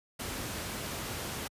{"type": "noise", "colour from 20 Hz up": "pink", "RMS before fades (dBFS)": -37, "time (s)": [0.19, 1.48], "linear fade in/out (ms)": 10, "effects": ["high-pass 60 Hz 12 dB/octave", "resampled to 32000 Hz"]}